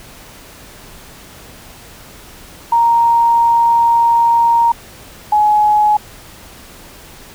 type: tone pair in turn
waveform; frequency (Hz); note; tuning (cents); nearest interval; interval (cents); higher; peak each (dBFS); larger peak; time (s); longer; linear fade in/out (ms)
sine; 932.3 / 842.7; A#5 / G#5; 0 / +25; major second; 175; first; -8; neither; 2.72-4.72 / 5.32-5.97; first; 5
effects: pink hiss -38 dBFS RMS until 7.34 s